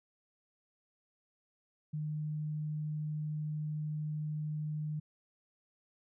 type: tone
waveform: sine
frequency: 152.2 Hz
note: D#3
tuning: 38 cents flat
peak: -34 dBFS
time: 1.93-5 s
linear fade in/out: 10 ms
effects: none